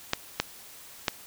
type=clicks; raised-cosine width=0.2 ms; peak=-6 dBFS; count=3; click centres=0.134 / 0.4 / 1.082 s; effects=white hiss -48 dBFS RMS until 1.26 s